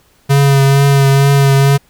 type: tone with vibrato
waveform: square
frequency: 138.59 Hz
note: C#3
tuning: in tune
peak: -7 dBFS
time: 0.29-1.78 s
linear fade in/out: 20 ms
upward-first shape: triangle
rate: 2.2 Hz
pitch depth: 25 cents each way
effects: pink hiss -52 dBFS RMS until 1.89 s